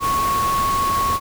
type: tone in noise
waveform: sine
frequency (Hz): 1104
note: C#6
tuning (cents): -7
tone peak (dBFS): -17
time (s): 0-1.2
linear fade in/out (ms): 50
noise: pink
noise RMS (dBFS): -27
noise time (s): 0-1.2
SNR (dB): +7
effects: none